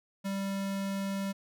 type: tone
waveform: square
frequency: 196 Hz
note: G3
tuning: in tune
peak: -32 dBFS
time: 0.24-1.33 s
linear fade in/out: 20 ms
effects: none